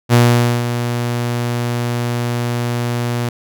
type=tone with ADSR envelope; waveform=sawtooth; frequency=120 Hz; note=B2; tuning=49 cents flat; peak=-3 dBFS; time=0.09-3.29 s; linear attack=45 ms; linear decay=490 ms; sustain=-10 dB; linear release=3 ms; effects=none